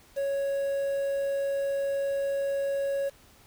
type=tone with quantisation; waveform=triangle; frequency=554.4 Hz; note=C#5; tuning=in tune; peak=-24 dBFS; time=0.16-3.1 s; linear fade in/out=20 ms; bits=8; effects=pink hiss -57 dBFS RMS until 3.46 s